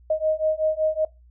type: beating tone pair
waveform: sine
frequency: 622.3 / 627.6 Hz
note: D#5 / D#5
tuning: 0 / +15 cents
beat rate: 5.3 Hz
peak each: -23 dBFS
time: 0.1-1.05 s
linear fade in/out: 5 ms
effects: noise-tail reverb RT60 0.2 s tail -20 dB re dry + added 60 Hz sine -49 dBFS peak until 1.3 s

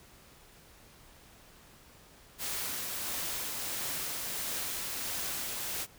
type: noise with tremolo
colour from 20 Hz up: white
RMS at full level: -35 dBFS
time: 2.38-5.87 s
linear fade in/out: 50 ms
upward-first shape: triangle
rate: 1.5 Hz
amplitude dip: 25%
effects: pink hiss -57 dBFS RMS until 5.98 s

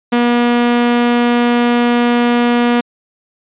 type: tone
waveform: sawtooth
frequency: 240.1 Hz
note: B3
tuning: 49 cents flat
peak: -6 dBFS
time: 0.12-2.81 s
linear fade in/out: 10 ms
effects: resampled to 8000 Hz

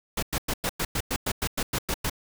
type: noise bursts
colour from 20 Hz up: pink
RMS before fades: -27 dBFS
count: 13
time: 0.17-2.098 s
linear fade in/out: 5 ms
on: 56 ms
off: 100 ms
effects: none

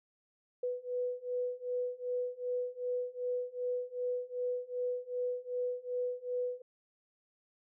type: beating tone pair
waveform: sine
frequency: 493.9 / 496.5 Hz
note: B4 / B4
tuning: 0 / +9 cents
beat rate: 2.6 Hz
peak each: -37 / -36 dBFS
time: 0.63-6.62 s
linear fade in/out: 5 ms
effects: none

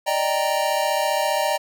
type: chord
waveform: square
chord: Eb major seventh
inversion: third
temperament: equal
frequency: 587.3 / 622.3 / 784 / 932.3 Hz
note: D5 / Eb5 / G5 / Bb5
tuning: 0 / 0 / 0 / 0 cents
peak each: -26 dBFS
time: 0.06-1.58 s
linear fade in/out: 20 ms
effects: none

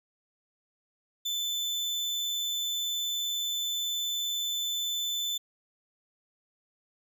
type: tone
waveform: 35% pulse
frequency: 3519 Hz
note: A7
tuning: in tune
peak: -27 dBFS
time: 1.25-5.38 s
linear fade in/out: 10 ms
effects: none

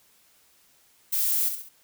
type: noise with echo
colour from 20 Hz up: violet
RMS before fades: -25 dBFS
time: 1.12-1.49 s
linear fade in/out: 10 ms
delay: 67 ms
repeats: 3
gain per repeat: -7 dB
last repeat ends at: 1.691 s
effects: white hiss -61 dBFS RMS until 1.83 s

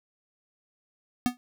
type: tone with exponential decay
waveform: square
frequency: 246.9 Hz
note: B3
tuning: in tune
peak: -18 dBFS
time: 1.26-1.37 s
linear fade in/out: 0 ms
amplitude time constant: 22 ms
effects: none

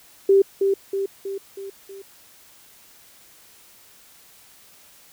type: tone with echo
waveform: sine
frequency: 392 Hz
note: G4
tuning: in tune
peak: -11 dBFS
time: 0.29-0.42 s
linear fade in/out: 5 ms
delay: 320 ms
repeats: 5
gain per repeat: -5 dB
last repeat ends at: 2.02 s
effects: white hiss -51 dBFS RMS until 5.12 s

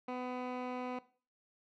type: tone with low-pass filter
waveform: 15% pulse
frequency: 250.7 Hz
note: B3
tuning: 26 cents sharp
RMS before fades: -40 dBFS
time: 0.08-0.99 s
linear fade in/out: 5 ms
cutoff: 2200 Hz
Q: 0.82
effects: noise-tail reverb RT60 0.4 s tail -18 dB re dry

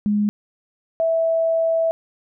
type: tone pair in turn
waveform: sine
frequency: 207.7 / 655.6 Hz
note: G#3 / E5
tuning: 0 / -10 cents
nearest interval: octave + minor sixth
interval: 1990 cents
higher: second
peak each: -16 dBFS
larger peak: neither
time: 0.06-0.29 / 1-1.91 s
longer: second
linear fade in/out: 0 ms
effects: none

